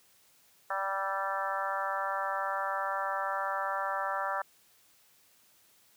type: harmonic tone with a mistuned harmonic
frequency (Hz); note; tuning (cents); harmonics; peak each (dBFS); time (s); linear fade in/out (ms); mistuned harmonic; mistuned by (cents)
194.9; G3; -10; 3 / 4 / 5 / 6 / 7 / 8 / 9; -38 / -37 / -37 / -38 / -36 / -42 / -40; 0.7-4.42; 5; 7; -19
effects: white hiss -64 dBFS RMS until 5.96 s + high-pass 60 Hz 12 dB/octave